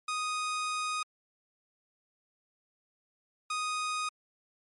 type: tone pair in turn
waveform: sawtooth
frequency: 1244.5 / 1244.5 Hz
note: D#6 / D#6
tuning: 0 / 0 cents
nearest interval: unison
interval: 0 cents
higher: neither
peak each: -27 dBFS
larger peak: neither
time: 0.08-1.03 / 3.5-4.09 s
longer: first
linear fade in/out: 5 ms
effects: MP3 48 kbps